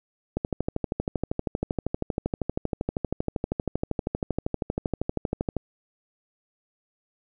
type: click train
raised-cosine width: 2 ms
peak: -12 dBFS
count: 67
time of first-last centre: 0.37-5.567 s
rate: 12.7 Hz
effects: none